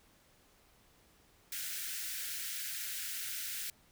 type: high-pass noise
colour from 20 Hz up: white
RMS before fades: -40 dBFS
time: 1.52-3.7 s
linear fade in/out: 2 ms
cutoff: 1400 Hz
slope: 96 dB/octave
effects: pink hiss -66 dBFS RMS until 3.91 s